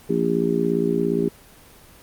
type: harmonic tone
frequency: 57.3 Hz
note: A#1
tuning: 29 cents flat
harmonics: 3 / 4 / 5 / 6 / 7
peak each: -25 / -25 / -26 / -26 / -22 dBFS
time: 0.09-1.29 s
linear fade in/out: 10 ms
effects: pink hiss -48 dBFS RMS until 2.02 s + Opus 24 kbps